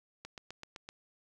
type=click train; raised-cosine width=0.2 ms; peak=-27 dBFS; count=6; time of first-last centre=0.25-0.889 s; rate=7.82 Hz; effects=10-bit